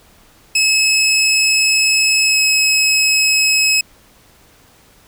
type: tone with pitch glide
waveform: 20% pulse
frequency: 2584 to 2568 Hz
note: E7 to E7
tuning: -35 to -46 cents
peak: -6 dBFS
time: 0.55-3.81 s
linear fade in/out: 5 ms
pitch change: -11 cents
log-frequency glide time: 2.25-2.38 s
effects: pink hiss -49 dBFS RMS until 5.07 s